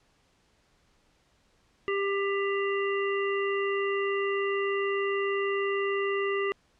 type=harmonic tone; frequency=396.7 Hz; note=G4; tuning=21 cents sharp; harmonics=1 / 3 / 5 / 7; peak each=-27 / -34 / -34 / -38 dBFS; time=1.88-6.52 s; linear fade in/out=0 ms; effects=pink hiss -67 dBFS RMS until 6.79 s + low-pass 7000 Hz 12 dB/octave